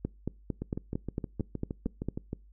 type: two click trains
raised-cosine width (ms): 3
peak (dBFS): -21 / -18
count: 12 / 10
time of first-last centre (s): 0.62-2.331 / 0.05-2.086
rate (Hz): 6.43 / 4.42
effects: noise-tail reverb RT60 0.3 s tail -25 dB re dry + added 50 Hz sine -53 dBFS peak until 2.52 s